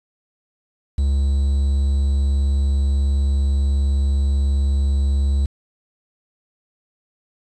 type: tone with quantisation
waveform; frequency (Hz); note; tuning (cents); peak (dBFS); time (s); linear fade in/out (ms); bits
triangle; 69.3; C#2; 0; -13; 0.98-5.46; 5; 7
effects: resampled to 24000 Hz